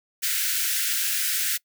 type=high-pass noise; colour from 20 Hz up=white; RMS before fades=-25 dBFS; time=0.22-1.58 s; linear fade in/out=20 ms; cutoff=1400 Hz; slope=96 dB/octave; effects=noise-tail reverb RT60 0.1 s tail -23 dB re dry